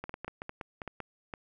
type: clicks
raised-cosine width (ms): 0.5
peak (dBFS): -23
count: 12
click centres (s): 0.04 / 0.094 / 0.141 / 0.246 / 0.28 / 0.419 / 0.494 / 0.612 / 0.818 / 0.877 / 1.003 / 1.338
effects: none